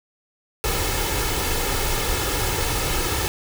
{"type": "noise with comb filter", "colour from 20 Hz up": "pink", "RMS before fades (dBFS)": -23, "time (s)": [0.64, 3.28], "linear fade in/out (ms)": 0, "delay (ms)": 2.3, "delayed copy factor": 0.6, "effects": []}